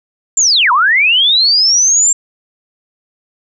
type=linear two-way sweep; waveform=sine; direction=down then up; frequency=7459 to 932.3 to 7459 Hz; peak=-7 dBFS; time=0.37-2.13 s; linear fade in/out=5 ms; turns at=0.72 s; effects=none